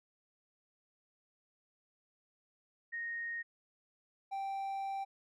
sine / triangle tone pair in turn, 1861 / 782.5 Hz, A#6 / G5, -3 / -3 cents, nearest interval octave + minor third, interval 1500 cents, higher first, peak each -37 / -34 dBFS, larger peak second, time 2.92-3.43 / 4.31-5.05 s, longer second, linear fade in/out 20 ms, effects none

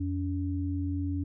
sine tone pair together, 87.6 / 283.6 Hz, F2 / C#4, +6 / +40 cents, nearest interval octave + minor sixth, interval 2034 cents, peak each -30 / -32 dBFS, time 0-1.24 s, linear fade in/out 10 ms, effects none

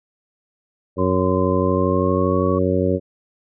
harmonic tone, 92.5 Hz, F#2, in tune, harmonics 1 / 2 / 3 / 4 / 5 / 6, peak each -23 / -23 / -23 / -23 / -23 / -23 dBFS, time 0.96-3 s, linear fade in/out 50 ms
sine tone with pitch glide, 1031 to 1117.8 Hz, C6 to C#6, -26 to +14 cents, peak -25 dBFS, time 0.98-2.59 s, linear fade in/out 10 ms, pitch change +140 cents, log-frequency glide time 1.6-2.43 s
effects none

